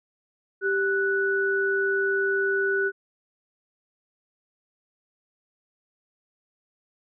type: tone pair together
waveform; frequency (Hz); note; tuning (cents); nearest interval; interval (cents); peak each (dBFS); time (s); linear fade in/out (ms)
sine; 392 / 1480; G4 / F#6; 0 / 0; octave + major seventh; 2300; -24; 0.61-2.92; 50
effects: none